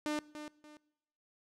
sawtooth tone with echo, 300.5 Hz, D4, 40 cents sharp, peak -29 dBFS, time 0.06-0.19 s, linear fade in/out 0 ms, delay 290 ms, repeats 2, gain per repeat -10 dB, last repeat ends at 0.77 s, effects noise-tail reverb RT60 0.9 s tail -22 dB re dry + low-pass 9000 Hz 12 dB/octave

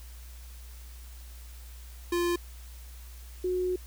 square / sine tone pair in turn, 347.8 / 364.7 Hz, F4 / F#4, -7 / -25 cents, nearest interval minor second, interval 82 cents, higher second, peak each -26 dBFS, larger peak neither, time 2.12-2.36 / 3.44-3.76 s, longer second, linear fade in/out 5 ms, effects added 60 Hz sine -43 dBFS peak until 3.86 s + white hiss -54 dBFS RMS until 3.86 s

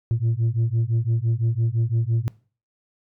sine beating tone pair, 111.9 / 117.8 Hz, A2 / A#2, +30 / +19 cents, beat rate 5.9 Hz, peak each -20 dBFS, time 0.11-2.28 s, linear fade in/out 0 ms, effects noise-tail reverb RT60 0.4 s tail -23 dB re dry + tanh soft clip ceiling -16 dBFS

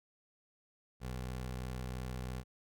20% pulse tone, 63 Hz, B1, 35 cents sharp, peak -34 dBFS, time 1-2.44 s, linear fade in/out 50 ms, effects none

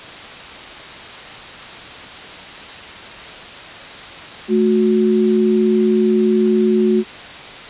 sine tone pair together, 217.8 / 366.3 Hz, A3 / F#4, -17 / -17 cents, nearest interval major sixth, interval 900 cents, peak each -14 / -14 dBFS, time 4.48-7.04 s, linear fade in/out 50 ms, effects white hiss -33 dBFS RMS until 7.69 s + resampled to 8000 Hz

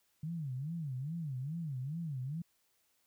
sine tone with vibrato, 146.83 Hz, D3, in tune, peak -36 dBFS, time 0.23-2.42 s, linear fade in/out 5 ms, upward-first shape sine, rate 2.4 Hz, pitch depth 260 cents each way, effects white hiss -75 dBFS RMS until 3.06 s

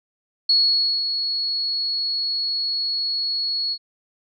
sine tone with ADSR envelope, 4354 Hz, C#8, 32 cents flat, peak -13 dBFS, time 0.49-3.78 s, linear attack 6 ms, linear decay 530 ms, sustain -8 dB, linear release 61 ms, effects none

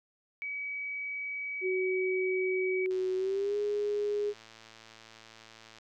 sine tone, 2275 Hz, C#7, 44 cents sharp, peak -34 dBFS, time 0.42-2.86 s, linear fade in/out 0 ms
sine tone with pitch glide, 372.7 to 413.5 Hz, F#4 to G#4, +13 to -8 cents, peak -28 dBFS, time 1.61-4.34 s, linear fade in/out 50 ms, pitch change +179 cents, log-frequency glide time 3.16-3.57 s
click train, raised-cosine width 0.2 ms, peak -34 dBFS, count 323, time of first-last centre 2.91-5.785 s, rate 112 Hz
effects none

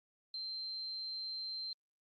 sine tone, 4132 Hz, C8, 22 cents flat, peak -39 dBFS, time 0.34-1.73 s, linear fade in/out 2 ms, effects Opus 32 kbps

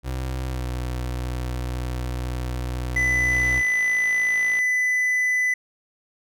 30% pulse tone with pitch glide, 64.3 to 62 Hz, C2 to B1, -30 to +7 cents, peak -23 dBFS, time 0.03-3.63 s, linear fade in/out 50 ms, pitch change -63 cents, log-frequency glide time 0.46-0.67 s
triangle tone, 2000 Hz, B6, 21 cents sharp, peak -17 dBFS, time 2.96-5.54 s, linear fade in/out 5 ms
click train, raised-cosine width 0.3 ms, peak -22 dBFS, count 72, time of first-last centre 3.33-4.589 s, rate 56.4 Hz
effects none

